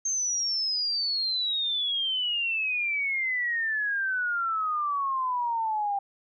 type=exponential sweep; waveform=sine; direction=down; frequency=6400 to 790 Hz; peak=-25 dBFS; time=0.05-5.99 s; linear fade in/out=5 ms; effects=none